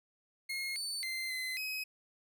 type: tone with pitch steps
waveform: 30% pulse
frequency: 2152 / 4510 / 2079 / 2044 / 2537 Hz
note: C7 / C#8 / C7 / C7 / D#7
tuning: +48 / +29 / -12 / -41 / +33 cents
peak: -33 dBFS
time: 0.49-1.84 s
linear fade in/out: 10 ms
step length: 270 ms
effects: none